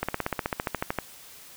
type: slowing click train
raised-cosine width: 0.5 ms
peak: -11 dBFS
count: 15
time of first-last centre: 0.03-0.987 s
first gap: 56 ms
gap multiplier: 1.03
effects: white hiss -48 dBFS RMS until 1.56 s